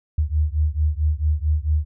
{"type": "beating tone pair", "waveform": "sine", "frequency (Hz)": [74.4, 78.9], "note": ["D2", "D#2"], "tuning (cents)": [23, 25], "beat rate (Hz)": 4.5, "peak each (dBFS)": [-20, -21], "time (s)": [0.18, 1.85], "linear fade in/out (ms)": 5, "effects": []}